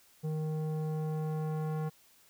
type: tone with low-pass filter sweep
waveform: square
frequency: 155.56 Hz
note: D#3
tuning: in tune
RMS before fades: -34 dBFS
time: 0.23-1.9 s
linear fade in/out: 20 ms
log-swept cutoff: 490 to 1100 Hz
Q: 0.98
effects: white hiss -63 dBFS RMS until 2.29 s